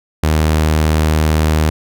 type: tone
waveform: sawtooth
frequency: 77.78 Hz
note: D#2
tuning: in tune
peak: -7 dBFS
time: 0.23-1.7 s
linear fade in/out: 5 ms
effects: none